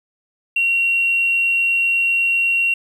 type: tone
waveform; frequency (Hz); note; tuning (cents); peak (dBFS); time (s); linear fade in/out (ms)
triangle; 2744; F7; -31; -11; 0.56-2.74; 5
effects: tanh soft clip ceiling -12 dBFS